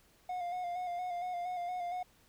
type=tone with vibrato; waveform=triangle; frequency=714 Hz; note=F5; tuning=38 cents sharp; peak=-33 dBFS; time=0.29-2.03 s; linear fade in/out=5 ms; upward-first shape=square; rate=4.3 Hz; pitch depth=33 cents each way; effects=pink hiss -66 dBFS RMS until 2.28 s